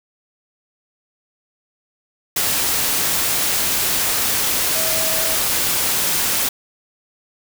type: tone in noise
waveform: sine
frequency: 643 Hz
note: E5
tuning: 43 cents flat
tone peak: -27 dBFS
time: 4.75-5.35 s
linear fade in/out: 5 ms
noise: white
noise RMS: -19 dBFS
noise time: 2.36-6.49 s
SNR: -11 dB
effects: none